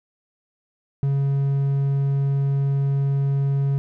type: tone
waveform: triangle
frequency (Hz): 138.7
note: C#3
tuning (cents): +1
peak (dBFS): -16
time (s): 1.03-3.78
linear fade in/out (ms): 0
effects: none